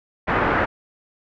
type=low-pass noise; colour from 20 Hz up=white; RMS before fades=-20 dBFS; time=0.27-0.66 s; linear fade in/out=20 ms; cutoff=1700 Hz; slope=24 dB/octave; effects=none